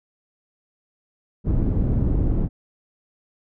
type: low-pass noise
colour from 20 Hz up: pink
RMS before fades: -20 dBFS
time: 1.44-2.49 s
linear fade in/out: 50 ms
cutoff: 240 Hz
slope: 12 dB/octave
effects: none